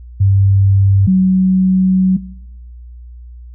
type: tone pair in turn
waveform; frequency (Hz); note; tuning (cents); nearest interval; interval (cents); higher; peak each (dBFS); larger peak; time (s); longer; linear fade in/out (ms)
sine; 98 / 187.15; G2 / F#3; 0 / +20; major seventh; 1120; second; -7; neither; 0.2-1.07 / 1.07-2.17; second; 10
effects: noise-tail reverb RT60 0.9 s tail -21 dB re dry + added 60 Hz sine -31 dBFS peak until 3.54 s